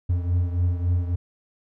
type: beating tone pair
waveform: triangle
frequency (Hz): 87.31 / 90.91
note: F2 / F#2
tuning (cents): 0 / -30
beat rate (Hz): 3.6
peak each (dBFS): -19 / -25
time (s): 0.09-1.16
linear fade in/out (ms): 10
effects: none